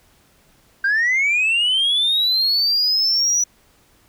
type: linear sweep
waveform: sine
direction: up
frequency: 1559 to 5920 Hz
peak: -13 dBFS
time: 0.84-3.44 s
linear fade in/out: 5 ms
effects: tanh soft clip ceiling -13 dBFS + pink hiss -56 dBFS RMS until 4.08 s